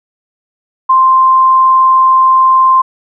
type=tone; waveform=sine; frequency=1046.5 Hz; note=C6; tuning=in tune; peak=-4 dBFS; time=0.89-2.82 s; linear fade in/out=10 ms; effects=none